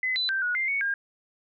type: tone with pitch steps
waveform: sine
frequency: 2027 / 3999 / 1564 / 1458 / 2096 / 2223 / 1613 Hz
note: B6 / B7 / G6 / F#6 / C7 / C#7 / G6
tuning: +45 / +21 / -4 / -26 / +2 / +4 / +49 cents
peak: -24 dBFS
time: 0.03-0.94 s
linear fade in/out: 2 ms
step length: 130 ms
effects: none